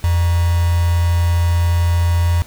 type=tone with quantisation; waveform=sine; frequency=85.9 Hz; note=F2; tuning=28 cents flat; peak=-12 dBFS; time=0.04-2.42 s; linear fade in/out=0 ms; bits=4; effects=pink hiss -42 dBFS RMS until 2.46 s